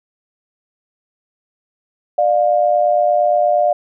sine tone pair together, 598 / 706.6 Hz, D5 / F5, +31 / +20 cents, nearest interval minor third, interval 289 cents, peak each -14 dBFS, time 2.18-3.73 s, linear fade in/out 5 ms, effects none

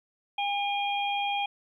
harmonic tone, 809 Hz, G#5, 46 cents flat, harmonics 1 / 3 / 4, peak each -28 / -33 / -34 dBFS, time 0.38-1.46 s, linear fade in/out 5 ms, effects 11-bit

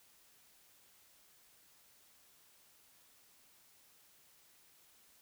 silence, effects white hiss -66 dBFS RMS until 5.21 s

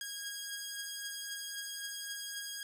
10% pulse beating tone pair, 1634 / 1637.8 Hz, G#6 / G#6, -29 / -25 cents, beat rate 3.8 Hz, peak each -38 / -32 dBFS, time 0.01-2.63 s, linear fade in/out 2 ms, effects none

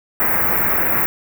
white band-stop noise, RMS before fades -17 dBFS, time 0.2-1.06 s, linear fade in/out 0 ms, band 2200 to 14000 Hz, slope 48 dB/octave, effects none

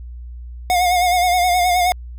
square tone with vibrato, 718 Hz, F5, 48 cents sharp, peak -14 dBFS, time 0.7-1.92 s, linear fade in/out 0 ms, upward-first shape sine, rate 9.5 Hz, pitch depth 46 cents each way, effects added 60 Hz sine -30 dBFS peak until 2.18 s

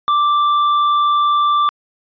sine tone with tanh clipping, 1174.7 Hz, D6, in tune, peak -13 dBFS, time 0.08-1.69 s, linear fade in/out 0 ms, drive 8 dB, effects resampled to 11025 Hz

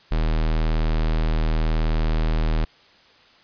square tone, 39.54 Hz, D#1, 29 cents sharp, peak -19 dBFS, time 0.11-2.65 s, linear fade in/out 10 ms, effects white hiss -53 dBFS RMS until 3.43 s + resampled to 11025 Hz

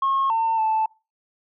sine tone with pitch steps, 1084 / 902 / 878 Hz, C#6 / A5 / A5, -39 / +43 / -4 cents, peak -17 dBFS, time 0.02-0.86 s, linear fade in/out 5 ms, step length 280 ms, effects noise-tail reverb RT60 0.3 s tail -25 dB re dry + tanh soft clip ceiling -15 dBFS

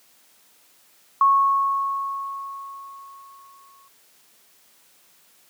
sine tone with exponential decay, 1100 Hz, C#6, 14 cents flat, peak -12 dBFS, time 1.21-3.88 s, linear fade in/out 2 ms, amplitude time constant 580 ms, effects white hiss -57 dBFS RMS until 5.49 s + high-pass 150 Hz 12 dB/octave

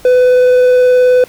triangle tone with vibrato, 501 Hz, B4, 25 cents sharp, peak -3 dBFS, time 0.05-1.24 s, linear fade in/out 2 ms, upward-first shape sine, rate 19 Hz, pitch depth 8 cents each way, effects pink hiss -39 dBFS RMS until 1.28 s

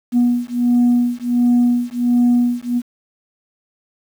sine beating tone pair, 241.8 / 243.2 Hz, B3 / B3, -36 / -26 cents, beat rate 1.4 Hz, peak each -14 dBFS, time 0.12-2.82 s, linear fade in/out 50 ms, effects tanh soft clip ceiling -8 dBFS + 7-bit

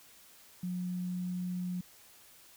sine tone, 180.1 Hz, F#3, 46 cents flat, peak -33 dBFS, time 0.63-1.81 s, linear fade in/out 5 ms, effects white hiss -58 dBFS RMS until 2.56 s

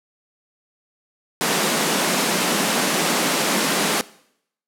pink high-pass noise, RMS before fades -20 dBFS, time 1.41-4.01 s, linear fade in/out 0 ms, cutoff 170 Hz, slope 48 dB/octave, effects noise-tail reverb RT60 0.7 s tail -20 dB re dry + low-pass 12000 Hz 12 dB/octave

